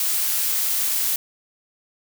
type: noise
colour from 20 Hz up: blue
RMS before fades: -22 dBFS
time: 0-1.16 s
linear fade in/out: 2 ms
effects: none